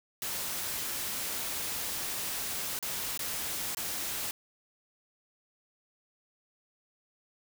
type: noise with dropouts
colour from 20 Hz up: white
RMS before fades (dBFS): -35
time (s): 0.22-4.31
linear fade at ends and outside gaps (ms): 1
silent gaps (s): 2.79-2.826 / 3.175-3.192 / 3.748-3.77
effects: none